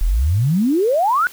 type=exponential sweep; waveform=sine; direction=up; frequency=35.52 to 1522 Hz; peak=-13 dBFS; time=0.01-1.27 s; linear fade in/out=0 ms; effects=white hiss -41 dBFS RMS until 1.32 s